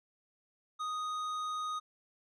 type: tone with tanh clipping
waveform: sine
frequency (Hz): 1244.5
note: D#6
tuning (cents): 0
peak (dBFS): -36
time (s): 0.79-1.8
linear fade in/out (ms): 20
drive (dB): 11
effects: none